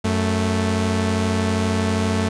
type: tone pair together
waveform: sawtooth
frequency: 92.5 / 220 Hz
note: F#2 / A3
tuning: 0 / 0 cents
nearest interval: octave + minor third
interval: 1500 cents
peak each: -17 dBFS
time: 0.04-2.29 s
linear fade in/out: 10 ms
effects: resampled to 22050 Hz